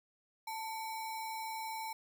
sine tone with sample-and-hold, 888 Hz, A5, 16 cents sharp, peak -38 dBFS, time 0.47-1.93 s, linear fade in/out 5 ms, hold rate 3150 Hz, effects none

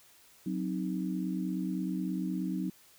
sine chord, C diminished, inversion second, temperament equal, 185 / 261.6 / 311.1 Hz, Gb3 / C4 / Eb4, 0 / 0 / 0 cents, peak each -33 / -37 / -36 dBFS, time 0.46-2.7 s, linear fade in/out 5 ms, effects white hiss -60 dBFS RMS until 2.98 s

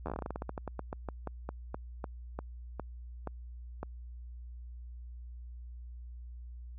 slowing click train, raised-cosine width 1 ms, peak -23 dBFS, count 27, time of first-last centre 0.06-3.83 s, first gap 11 ms, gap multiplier 1.17, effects added 60 Hz sine -43 dBFS peak until 6.78 s

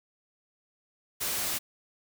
white noise, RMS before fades -31 dBFS, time 1.2-1.59 s, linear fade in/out 20 ms, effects none

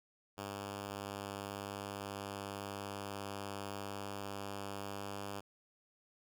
5% pulse tone, 100.1 Hz, G2, 37 cents sharp, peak -30 dBFS, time 0.37-5.41 s, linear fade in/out 20 ms, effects none

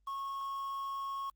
triangle tone with quantisation, 1096 Hz, C#6, 20 cents flat, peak -34 dBFS, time 0.07-1.3 s, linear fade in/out 5 ms, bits 9, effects added 50 Hz sine -69 dBFS peak until 1.35 s + Opus 24 kbps

